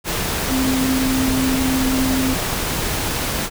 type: tone in noise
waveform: sine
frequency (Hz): 261.6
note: C4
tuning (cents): 0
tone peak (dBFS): -17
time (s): 0.48-2.36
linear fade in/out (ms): 50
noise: pink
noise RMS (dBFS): -22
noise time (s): 0.04-3.5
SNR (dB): +2
effects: none